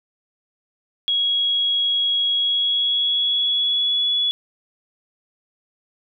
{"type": "tone with pitch glide", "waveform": "sine", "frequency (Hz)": [3317, 3400], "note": ["G#7", "G#7"], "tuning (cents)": [-3, 40], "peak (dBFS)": -17, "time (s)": [1.08, 4.31], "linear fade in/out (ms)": 0, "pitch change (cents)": 43, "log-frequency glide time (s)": [2.32, 4.09], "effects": []}